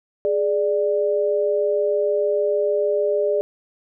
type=tone pair together; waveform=sine; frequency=416.6 / 590 Hz; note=G#4 / D5; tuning=+5 / +8 cents; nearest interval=tritone; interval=603 cents; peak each=-20 dBFS; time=0.25-3.41 s; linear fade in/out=0 ms; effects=none